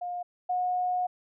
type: tone pair in turn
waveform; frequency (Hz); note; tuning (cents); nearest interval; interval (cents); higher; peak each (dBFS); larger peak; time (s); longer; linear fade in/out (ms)
sine; 711 / 725.5; F5 / F#5; +31 / -34; unison; 35; second; -31 / -25; second; 0.01-0.23 / 0.49-1.07; second; 10
effects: none